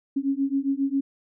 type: beating tone pair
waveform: sine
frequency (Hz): 271.1 / 278.5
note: C#4 / C#4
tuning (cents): -38 / +8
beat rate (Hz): 7.4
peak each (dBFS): -25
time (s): 0.16-1.01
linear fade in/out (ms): 10
effects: none